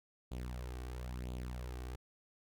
sawtooth tone with flanger, 61.9 Hz, B1, 5 cents sharp, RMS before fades -43 dBFS, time 0.31-1.96 s, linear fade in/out 10 ms, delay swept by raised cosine 0.27 to 2.67 ms, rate 0.99 Hz, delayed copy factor +0.65, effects none

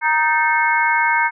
harmonic tone with a mistuned harmonic, 311.1 Hz, D#4, in tune, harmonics 3 / 4 / 5 / 6 / 7, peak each -17 / -28 / -19 / -26 / -20 dBFS, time 0.01-1.31 s, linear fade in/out 50 ms, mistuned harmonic 6, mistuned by -86 cents, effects none

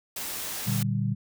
white noise, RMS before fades -34 dBFS, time 0.16-0.83 s, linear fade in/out 5 ms
sine chord, G minor, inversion first, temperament equal with one note detuned, 116.54 / 146.83 / 194.53 Hz, Bb2 / D3 / G3, 0 / 0 / -13 cents, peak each -27 / -30 / -29 dBFS, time 0.66-1.15 s, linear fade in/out 20 ms
effects none

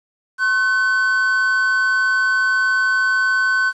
triangle tone pair together, 1075 / 1516.6 Hz, C6 / F#6, +47 / +42 cents, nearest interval tritone, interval 595 cents, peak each -23 / -13 dBFS, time 0.38-3.73 s, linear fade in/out 50 ms, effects resampled to 22050 Hz + 8-bit

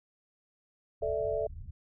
white low-pass noise, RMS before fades -44 dBFS, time 1.01-1.71 s, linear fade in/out 5 ms, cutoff 100 Hz, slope 24 dB/octave
sine chord, A suspended fourth, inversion none, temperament equal, 440 / 587.3 / 659.3 Hz, A4 / D5 / E5, 0 / 0 / 0 cents, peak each -33 dBFS, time 1.02-1.47 s, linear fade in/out 5 ms
effects none

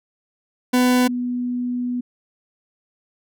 40% pulse / sine tone pair in turn, 250 / 246.1 Hz, B3 / B3, +21 / -6 cents, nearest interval unison, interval 27 cents, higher first, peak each -13 / -21 dBFS, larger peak first, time 0.73-1.08 / 1.08-2.01 s, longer second, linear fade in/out 10 ms, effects none

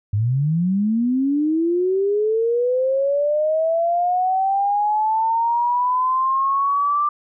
sine linear sweep, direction up, 98 to 1184 Hz, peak -16 dBFS, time 0.13-7.09 s, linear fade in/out 5 ms, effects none

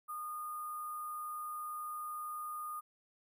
sine tone with sample-and-hold, 1223 Hz, D#6, 30 cents flat, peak -39 dBFS, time 0.08-2.81 s, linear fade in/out 20 ms, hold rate 11025 Hz, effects none

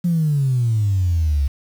sine exponential sweep, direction down, 178.1 to 67.6 Hz, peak -14 dBFS, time 0.04-1.48 s, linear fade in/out 10 ms, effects tanh soft clip ceiling -10 dBFS + 7-bit

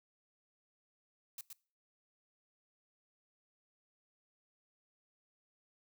blue noise with echo, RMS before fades -45 dBFS, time 1.38-1.41 s, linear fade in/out 2 ms, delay 120 ms, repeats 1, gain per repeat -4 dB, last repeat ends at 1.53 s, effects noise-tail reverb RT60 0.4 s tail -22 dB re dry

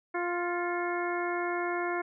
harmonic tone with a mistuned harmonic, 350 Hz, F4, 4 cents sharp, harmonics 1 / 2 / 3 / 4 / 5 / 6, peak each -32 / -35 / -37 / -38 / -39 / -40 dBFS, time 0.14-2.02 s, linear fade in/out 10 ms, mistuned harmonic 6, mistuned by +51 cents, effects none

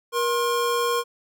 square tone pair together, 475.6 / 1065.2 Hz, A#4 / C6, +35 / +31 cents, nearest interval octave + major second, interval 1396 cents, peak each -24 / -25 dBFS, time 0.12-1.04 s, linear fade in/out 50 ms, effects none

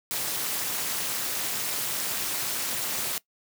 white noise with amplitude modulation, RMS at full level -26 dBFS, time 0.11-3.18 s, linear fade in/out 0 ms, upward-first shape sine, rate 254 Hz, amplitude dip 85%, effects noise-tail reverb RT60 0.1 s tail -20 dB re dry + high-pass 100 Hz 12 dB/octave

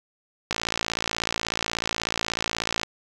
click train, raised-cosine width 0.2 ms, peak -7 dBFS, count 132, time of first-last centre 0.51-2.833 s, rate 56.4 Hz, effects none

